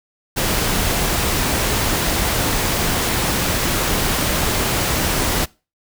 pink noise, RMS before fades -19 dBFS, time 0.36-5.46 s, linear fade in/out 20 ms, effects noise-tail reverb RT60 0.3 s tail -23 dB re dry

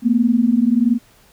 sine tone pair together, 225.8 / 246.9 Hz, A3 / B3, +45 / 0 cents, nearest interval major second, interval 155 cents, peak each -15 dBFS, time 0.02-0.99 s, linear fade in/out 50 ms, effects pink hiss -52 dBFS RMS until 1.32 s

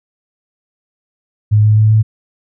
sine tone with pitch steps, 106 / 107.05 / 108.1 / 109.17 Hz, G#2 / A2 / A2 / A2, +36 / -47 / -30 / -13 cents, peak -6 dBFS, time 1.51-2.03 s, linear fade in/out 20 ms, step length 130 ms, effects none

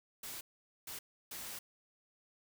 white noise bursts at uneven times, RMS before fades -45 dBFS, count 3, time 0.23-0.41 / 0.87-0.99 / 1.31-1.59 s, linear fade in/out 5 ms, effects none

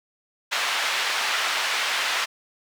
white band-pass noise, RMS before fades -25 dBFS, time 0.51-2.26 s, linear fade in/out 20 ms, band 890 to 3100 Hz, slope 12 dB/octave, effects none

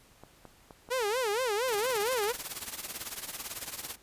clicks, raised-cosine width 1 ms, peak -33 dBFS, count 4, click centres 0.236 / 0.453 / 0.708 / 0.889 s
sawtooth tone with vibrato, 460 Hz, A#4, 23 cents flat, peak -24 dBFS, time 0.9-2.33 s, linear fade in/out 20 ms, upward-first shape sine, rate 4.3 Hz, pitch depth 230 cents each way
white noise with tremolo, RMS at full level -35 dBFS, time 1.67-3.96 s, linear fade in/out 20 ms, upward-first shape triangle, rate 18 Hz, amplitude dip 85%
effects pink hiss -60 dBFS RMS until 4.02 s + resampled to 32000 Hz

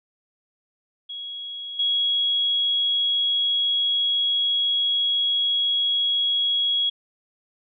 sine tone with level steps, 3322 Hz, G#7, in tune, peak -31 / -19 dBFS, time 1.09-6.9 s, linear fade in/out 10 ms, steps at 1.79 s, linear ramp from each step 5 ms, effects none

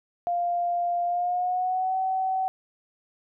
sine tone with pitch glide, 698.5 to 757.3 Hz, F5 to F#5, 0 to +40 cents, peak -23 dBFS, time 0.27-2.48 s, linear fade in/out 0 ms, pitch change +140 cents, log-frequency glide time 1.05-1.97 s, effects none

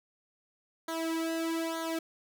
sawtooth tone with flanger, 327.3 Hz, E4, 12 cents flat, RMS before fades -33 dBFS, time 0.88-1.99 s, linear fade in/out 5 ms, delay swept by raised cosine 0.38 to 2.18 ms, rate 1.1 Hz, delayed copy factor -0.9, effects none

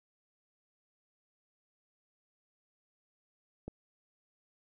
click, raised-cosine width 2 ms, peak -27 dBFS, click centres 3.68 s, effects none

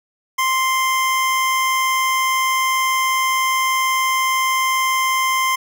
25% pulse tone, 1046.5 Hz, C6, in tune, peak -12 dBFS, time 0.38-5.56 s, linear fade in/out 10 ms, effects none

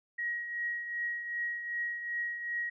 sine tone with tremolo, 1897 Hz, A#6, 30 cents sharp, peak -30 dBFS, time 0.18-2.7 s, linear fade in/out 10 ms, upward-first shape triangle, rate 2.6 Hz, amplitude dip 60%, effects none

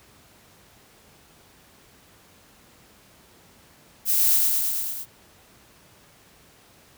violet noise with echo, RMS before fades -21 dBFS, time 4.05-4.4 s, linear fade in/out 50 ms, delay 110 ms, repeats 6, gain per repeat -2 dB, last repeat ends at 5.06 s, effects pink hiss -54 dBFS RMS until 6.97 s + high-pass 60 Hz 12 dB/octave

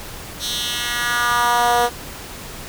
10% pulse tone with high-pass filter sweep, 240.3 Hz, B3, 47 cents flat, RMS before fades -19 dBFS, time 0.39-1.9 s, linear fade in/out 50 ms, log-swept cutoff 4300 to 530 Hz, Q 2.2, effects pink hiss -34 dBFS RMS until 2.68 s

